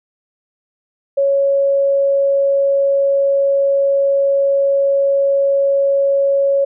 sine tone, 554.4 Hz, C#5, in tune, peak -11 dBFS, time 1.17-6.65 s, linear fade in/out 10 ms, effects none

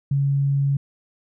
sine tone, 139.5 Hz, C#3, 11 cents sharp, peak -17 dBFS, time 0.11-0.77 s, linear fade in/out 5 ms, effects none

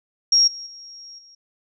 sine tone with level steps, 5588 Hz, F8, in tune, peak -12 / -32 / -38 / -46 dBFS, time 0.32-1.35 s, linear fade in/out 5 ms, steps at 0.47 / 0.66 / 1.18 s, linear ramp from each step 10 ms, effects none

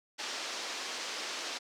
white band-pass noise, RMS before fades -39 dBFS, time 0.18-1.59 s, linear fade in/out 20 ms, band 280 to 5900 Hz, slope 24 dB/octave, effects none

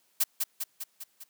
blue noise with echo, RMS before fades -24 dBFS, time 0.2-0.24 s, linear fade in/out 10 ms, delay 200 ms, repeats 5, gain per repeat -4 dB, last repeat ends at 1.24 s, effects white hiss -69 dBFS RMS until 1.29 s + high-pass 150 Hz 12 dB/octave

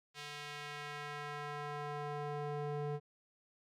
square tone with band-pass filter sweep, 146.83 Hz, D3, in tune, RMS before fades -42 dBFS, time 0.14-3 s, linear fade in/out 50 ms, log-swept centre 3400 to 410 Hz, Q 0.92, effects none

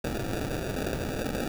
white noise with sample-and-hold, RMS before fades -31 dBFS, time 0.04-1.48 s, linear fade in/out 5 ms, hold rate 1050 Hz, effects none

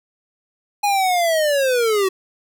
square linear sweep, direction down, 830.6 to 371.1 Hz, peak -16 dBFS, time 0.83-2.09 s, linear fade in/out 10 ms, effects none

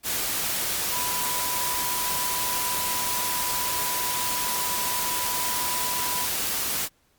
sine tone in noise, 987.8 Hz, B5, in tune, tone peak -31 dBFS, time 0.9-6.28 s, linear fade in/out 50 ms, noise white, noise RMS -27 dBFS, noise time 0.03-6.89 s, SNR -7 dB, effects pink hiss -65 dBFS RMS until 7.18 s + Opus 48 kbps

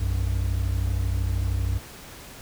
triangle tone pair together, 61.1 / 94 Hz, B1 / F#2, -18 / +28 cents, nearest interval perfect fifth, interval 746 cents, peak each -23 dBFS, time 0-1.79 s, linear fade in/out 10 ms, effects pink hiss -43 dBFS RMS until 2.41 s

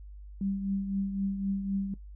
sine tone with tremolo, 196 Hz, G3, in tune, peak -26 dBFS, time 0.41-1.94 s, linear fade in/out 2 ms, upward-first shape triangle, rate 3.9 Hz, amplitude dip 60%, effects noise-tail reverb RT60 0.1 s tail -18 dB re dry + added 50 Hz sine -43 dBFS peak until 2.15 s

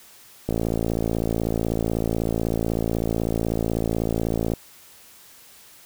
click train, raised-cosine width 2 ms, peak -10 dBFS, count 228, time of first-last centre 0.49-4.536 s, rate 56.1 Hz, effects white hiss -49 dBFS RMS until 5.85 s

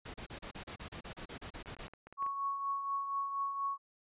pink noise bursts, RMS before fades -45 dBFS, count 15, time 0.05-1.877 s, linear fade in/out 10 ms, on 91 ms, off 33 ms
clicks, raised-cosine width 0.5 ms, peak -36 dBFS, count 9, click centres 1.659 / 1.767 / 1.84 / 1.881 / 1.936 / 2.07 / 2.126 / 2.225 / 2.264 s
sine tone with tremolo, 1108.7 Hz, C#6, in tune, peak -31 dBFS, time 2.17-3.78 s, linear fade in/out 50 ms, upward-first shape triangle, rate 4.2 Hz, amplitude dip 55%
effects resampled to 8000 Hz

